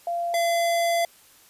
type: tone pair in turn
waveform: sine / square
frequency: 689 / 681.1 Hz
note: F5 / F5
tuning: -24 / -44 cents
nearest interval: unison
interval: 20 cents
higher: first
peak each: -24 / -21 dBFS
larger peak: second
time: 0.07-0.34 / 0.34-1.05 s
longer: second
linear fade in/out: 2 ms
effects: white hiss -54 dBFS RMS until 1.49 s + resampled to 32000 Hz